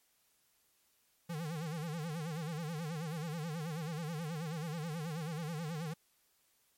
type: tone with vibrato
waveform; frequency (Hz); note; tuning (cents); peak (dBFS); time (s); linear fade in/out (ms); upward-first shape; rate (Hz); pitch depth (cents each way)
square; 160; D#3; +49; -38; 1.29-5.94; 10; sine; 9.3; 140
effects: white hiss -73 dBFS RMS until 6.77 s + MP3 64 kbps